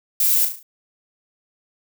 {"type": "noise with echo", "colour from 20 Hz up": "violet", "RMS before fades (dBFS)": -18, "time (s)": [0.2, 0.45], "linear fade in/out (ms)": 2, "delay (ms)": 36, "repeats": 5, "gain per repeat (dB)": -6, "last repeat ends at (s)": 0.63, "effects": []}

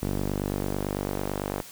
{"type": "tone with band-pass filter sweep", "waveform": "sawtooth", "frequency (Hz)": 49, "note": "G1", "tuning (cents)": 0, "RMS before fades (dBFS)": -30, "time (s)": [0.02, 1.62], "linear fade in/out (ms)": 0, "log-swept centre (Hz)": [270, 620], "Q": 0.75, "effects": ["white hiss -45 dBFS RMS until 1.71 s"]}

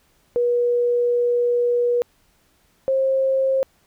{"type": "tone pair in turn", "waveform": "sine", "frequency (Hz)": [482.7, 532.9], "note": ["B4", "C5"], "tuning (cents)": [-40, 32], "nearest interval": "major second", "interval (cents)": 172, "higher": "second", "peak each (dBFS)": -16, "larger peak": "neither", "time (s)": [[0.36, 2.02], [2.88, 3.63]], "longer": "first", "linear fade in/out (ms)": 0, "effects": ["pink hiss -61 dBFS RMS until 3.86 s"]}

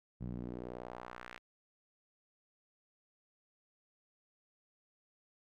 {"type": "tone with band-pass filter sweep", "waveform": "sawtooth", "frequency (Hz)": 60.7, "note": "B1", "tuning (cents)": -29, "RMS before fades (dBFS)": -45, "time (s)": [0.2, 1.39], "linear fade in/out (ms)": 20, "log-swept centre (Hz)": [150, 2200], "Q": 1.5, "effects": []}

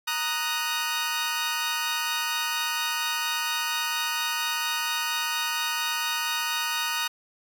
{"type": "chord", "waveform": "15% pulse", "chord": "D# minor", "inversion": "second", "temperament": "equal", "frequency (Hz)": [932.3, 1244.5, 1480], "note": ["A#5", "D#6", "F#6"], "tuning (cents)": [0, 0, 0], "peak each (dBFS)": -24, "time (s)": [0.07, 7.08], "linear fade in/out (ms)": 10, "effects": []}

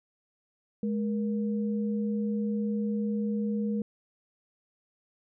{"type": "tone pair together", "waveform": "sine", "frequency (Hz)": [210.5, 472.6], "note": ["G#3", "A#4"], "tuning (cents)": [24, 24], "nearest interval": "octave + major second", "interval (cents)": 1400, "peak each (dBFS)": [-27, -36], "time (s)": [0.83, 3.82], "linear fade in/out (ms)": 2, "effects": []}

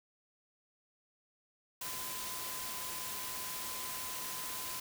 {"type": "tone in noise", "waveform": "sine", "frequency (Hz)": 1019, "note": "C6", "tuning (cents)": -46, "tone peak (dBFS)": -48, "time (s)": [1.81, 4.8], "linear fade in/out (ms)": 5, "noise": "white", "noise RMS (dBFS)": -41, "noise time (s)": [1.81, 4.8], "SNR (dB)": -10, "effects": []}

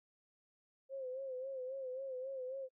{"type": "tone with vibrato", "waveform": "sine", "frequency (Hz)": 524, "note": "C5", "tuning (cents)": 2, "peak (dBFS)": -40, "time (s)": [0.89, 2.69], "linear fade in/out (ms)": 50, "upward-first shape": "sine", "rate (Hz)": 3.7, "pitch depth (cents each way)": 68, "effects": ["noise-tail reverb RT60 0.1 s tail -26 dB re dry"]}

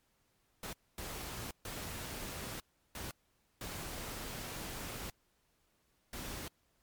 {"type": "noise bursts at uneven times", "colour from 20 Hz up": "pink", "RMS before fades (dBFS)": -43, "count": 6, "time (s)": [[0.63, 0.73], [0.98, 1.51], [1.65, 2.6], [2.95, 3.11], [3.61, 5.1], [6.13, 6.48]], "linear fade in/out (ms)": 2, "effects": ["pink hiss -75 dBFS RMS until 6.82 s", "MP3 96 kbps"]}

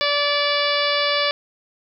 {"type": "harmonic tone", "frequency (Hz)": 579, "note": "D5", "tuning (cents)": -25, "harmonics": [1, 2, 3, 4, 5, 6, 7, 8, 9], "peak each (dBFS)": [-23, -25, -27, -26, -28, -26, -30, -27, -33], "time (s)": [0.01, 1.31], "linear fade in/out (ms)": 0, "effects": []}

